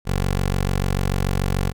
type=tone; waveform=15% pulse; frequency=46.82 Hz; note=F#1; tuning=21 cents sharp; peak=-13 dBFS; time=0.05-1.73 s; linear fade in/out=50 ms; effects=none